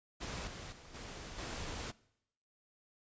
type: noise with level steps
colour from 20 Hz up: pink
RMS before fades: -42 / -47 / -55 / -47 / -42 dBFS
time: 0.2-1.92 s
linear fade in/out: 20 ms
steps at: 0.47 / 0.72 / 0.94 / 1.38 s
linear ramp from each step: 5 ms
effects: noise-tail reverb RT60 0.8 s tail -22 dB re dry + resampled to 16000 Hz